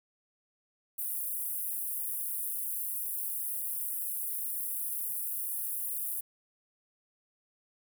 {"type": "high-pass noise", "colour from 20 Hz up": "pink", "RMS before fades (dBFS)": -35, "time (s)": [0.98, 6.21], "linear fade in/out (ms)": 10, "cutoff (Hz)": 10000, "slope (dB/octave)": 48, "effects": []}